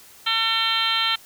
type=harmonic tone; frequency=450 Hz; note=A4; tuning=39 cents sharp; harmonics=2 / 3 / 4 / 5 / 6 / 7 / 8 / 9; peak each=-33 / -26 / -30 / -29 / -30 / -23 / -29 / -28 dBFS; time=0.26-1.16 s; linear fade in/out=10 ms; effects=white hiss -48 dBFS RMS until 1.25 s